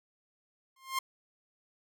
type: tone with exponential growth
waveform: sawtooth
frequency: 1060 Hz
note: C6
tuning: 22 cents sharp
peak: -23 dBFS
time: 0.76-0.99 s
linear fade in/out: 5 ms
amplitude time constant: 48 ms
effects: none